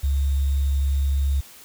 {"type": "tone with sample-and-hold", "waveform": "sine", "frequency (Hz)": 69.3, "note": "C#2", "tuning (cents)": 0, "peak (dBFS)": -18, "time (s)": [0.03, 1.41], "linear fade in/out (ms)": 10, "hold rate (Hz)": 3675, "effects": ["white hiss -46 dBFS RMS until 1.64 s"]}